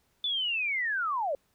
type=linear sweep; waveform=sine; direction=down; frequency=3520 to 523.3 Hz; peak=-27 dBFS; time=0.24-1.35 s; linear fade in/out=2 ms; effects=pink hiss -71 dBFS RMS until 1.54 s